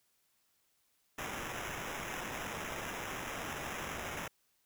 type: noise with sample-and-hold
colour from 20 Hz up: white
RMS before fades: -41 dBFS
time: 1.18-4.28 s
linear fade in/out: 5 ms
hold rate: 4410 Hz
effects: white hiss -75 dBFS RMS until 4.65 s